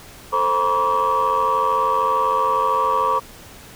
sine tone cluster, 444.5 / 524 / 958 / 1054 / 1147 Hz, A4 / C5 / A#5 / C6 / D6, +18 / +2 / +47 / +12 / -41 cents, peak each -26 / -24 / -20 / -24 / -18 dBFS, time 0.32-3.2 s, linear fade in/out 20 ms, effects tanh soft clip ceiling -10 dBFS + pink hiss -42 dBFS RMS until 3.75 s

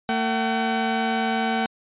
sawtooth tone pair together, 225.6 / 758.8 Hz, A3 / F#5, +44 / +43 cents, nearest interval octave + major sixth, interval 2099 cents, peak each -20 dBFS, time 0.09-1.66 s, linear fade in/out 0 ms, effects resampled to 8000 Hz

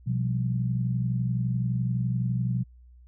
sine tone cluster, 123.9 / 175.7 / 195.7 Hz, B2 / F3 / G3, +6 / +11 / -3 cents, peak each -25 / -31 / -34 dBFS, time 0.06-2.64 s, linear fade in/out 20 ms, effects added 61 Hz sine -49 dBFS peak until 3.07 s

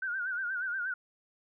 sine tone with vibrato, 1491 Hz, F#6, 13 cents sharp, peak -31 dBFS, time 0.02-0.94 s, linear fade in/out 5 ms, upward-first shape sine, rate 8.4 Hz, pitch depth 98 cents each way, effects none

